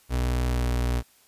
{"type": "tone with pitch glide", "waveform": "35% pulse", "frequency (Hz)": [61.74, 60.75], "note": ["B1", "B1"], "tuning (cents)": [0, -28], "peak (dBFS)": -21, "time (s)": [0.09, 1.03], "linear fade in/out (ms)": 50, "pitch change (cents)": -28, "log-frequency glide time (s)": [0.51, 0.66], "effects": ["white hiss -59 dBFS RMS until 1.27 s", "resampled to 32000 Hz"]}